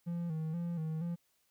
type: tone with vibrato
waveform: triangle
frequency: 164.8 Hz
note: E3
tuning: in tune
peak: -32 dBFS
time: 0.06-1.16 s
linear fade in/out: 20 ms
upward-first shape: square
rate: 2.1 Hz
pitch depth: 69 cents each way
effects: white hiss -75 dBFS RMS until 1.5 s